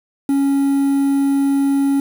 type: tone with quantisation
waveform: triangle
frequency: 277.2 Hz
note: C#4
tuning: in tune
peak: -11 dBFS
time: 0.29-2 s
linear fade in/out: 2 ms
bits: 6
effects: none